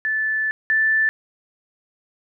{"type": "tone pair in turn", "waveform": "sine", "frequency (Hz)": [1749, 1760.1], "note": ["A6", "A6"], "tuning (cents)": [-11, 0], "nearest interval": "unison", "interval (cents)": 11, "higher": "second", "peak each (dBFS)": [-19, -15], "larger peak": "second", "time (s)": [[0.05, 0.51], [0.7, 1.09]], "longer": "first", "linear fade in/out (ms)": 0, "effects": []}